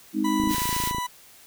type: chord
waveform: sine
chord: Ab major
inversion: none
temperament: just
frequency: 207.7 / 259.6 / 311.5 Hz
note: Ab3 / C4 / Eb4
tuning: 0 / -13 / +2 cents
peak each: -27 / -28 / -24 dBFS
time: 0.13-0.56 s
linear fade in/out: 50 ms
type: tone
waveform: 40% pulse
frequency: 987.8 Hz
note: B5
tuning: in tune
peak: -26 dBFS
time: 0.24-1.07 s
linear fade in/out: 10 ms
type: click train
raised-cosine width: 3 ms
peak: -20 dBFS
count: 17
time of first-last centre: 0.4-0.984 s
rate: 27.4 Hz
type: high-pass noise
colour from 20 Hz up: white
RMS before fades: -30 dBFS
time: 0.48-0.93 s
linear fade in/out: 50 ms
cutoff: 1400 Hz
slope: 24 dB/octave
effects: white hiss -51 dBFS RMS until 1.46 s